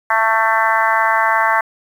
harmonic tone, 222.9 Hz, A3, 23 cents sharp, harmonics 3 / 4 / 5 / 6 / 7 / 8 / 9, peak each -22 / -17 / -18 / -23 / -20 / -21 / -23 dBFS, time 0.1-1.61 s, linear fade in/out 5 ms, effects 7-bit

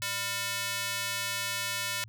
square tone with high-pass filter, 200 Hz, G3, 35 cents sharp, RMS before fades -33 dBFS, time 0.02-2.04 s, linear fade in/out 0 ms, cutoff 1900 Hz, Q 0.76, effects added 110 Hz sine -48 dBFS peak until 2.08 s

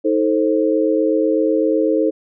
sine chord, A diminished, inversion second, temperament just, 316.8 / 440 / 528 Hz, Eb4 / A4 / C5, +31 / 0 / +16 cents, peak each -17 / -18 / -19 dBFS, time 0.04-2.11 s, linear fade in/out 20 ms, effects none

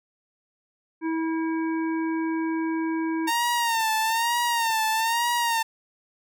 harmonic tone, 324 Hz, E4, 30 cents flat, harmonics 1 / 3 / 5 / 7, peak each -24 / -34 / -38 / -41 dBFS, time 1.01-3.31 s, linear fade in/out 50 ms
sawtooth tone with vibrato, 916 Hz, A#5, 31 cents flat, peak -18 dBFS, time 3.27-5.63 s, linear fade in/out 10 ms, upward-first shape sine, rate 1.1 Hz, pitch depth 76 cents each way
effects none

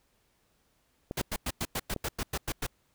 clicks, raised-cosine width 2 ms, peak -21 dBFS, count 3, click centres 1.111 / 1.211 / 1.963 s
pink noise bursts, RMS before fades -32 dBFS, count 11, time 1.17-2.667 s, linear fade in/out 5 ms, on 47 ms, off 98 ms
effects pink hiss -71 dBFS RMS until 2.94 s

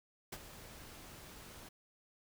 pink noise with ADSR envelope, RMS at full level -42 dBFS, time 0.32-1.69 s, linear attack 8 ms, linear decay 42 ms, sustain -11 dB, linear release 7 ms, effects none

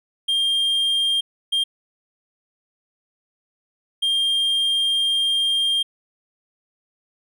triangle tone bursts at uneven times, 3203 Hz, G7, 37 cents sharp, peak -16 dBFS, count 3, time 0.28-1.21 / 1.52-1.64 / 4.02-5.83 s, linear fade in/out 10 ms, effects none

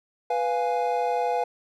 triangle chord, F diminished, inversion second, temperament equal, 493.9 / 698.5 / 830.6 Hz, Cb5 / F5 / Ab5, 0 / 0 / 0 cents, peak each -25 dBFS, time 0.3-1.44 s, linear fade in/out 5 ms, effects none

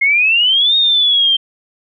sine exponential two-way sweep, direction up then down, 2129 to 3729 to 3138 Hz, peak -9 dBFS, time 0.01-1.37 s, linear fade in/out 10 ms, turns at 0.76 s, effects none

